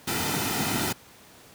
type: noise with comb filter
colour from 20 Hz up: pink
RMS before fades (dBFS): -27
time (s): 0.07-0.93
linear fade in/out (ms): 10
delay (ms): 1.8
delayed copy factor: -0.6
effects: pink hiss -51 dBFS RMS until 1.54 s + high-pass 100 Hz 12 dB/octave